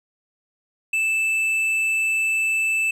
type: tone with tanh clipping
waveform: sine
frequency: 2637 Hz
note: E7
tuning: in tune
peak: -20 dBFS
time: 0.93-2.91 s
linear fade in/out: 5 ms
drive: 7 dB
effects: none